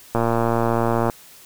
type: click train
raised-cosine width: 1 ms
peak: -6 dBFS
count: 111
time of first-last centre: 0.15-1.098 s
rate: 116 Hz
effects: white hiss -46 dBFS RMS until 1.45 s